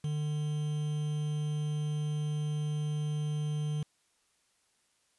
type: tone with quantisation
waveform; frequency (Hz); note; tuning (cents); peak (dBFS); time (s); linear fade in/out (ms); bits
triangle; 150; D3; +37; -28; 0.04-3.83; 5; 8
effects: white hiss -72 dBFS RMS until 5.18 s + resampled to 24000 Hz